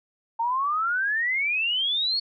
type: exponential sweep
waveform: sine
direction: up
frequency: 900 to 4435 Hz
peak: -22 dBFS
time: 0.39-2.2 s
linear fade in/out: 10 ms
effects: none